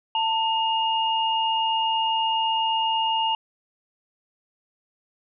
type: tone pair together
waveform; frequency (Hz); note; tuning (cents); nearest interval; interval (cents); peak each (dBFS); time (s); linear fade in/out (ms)
sine; 896 / 2845; A5 / F7; +31 / +31; octave + minor sixth; 2000; -22 / -25; 0.15-3.35; 2
effects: none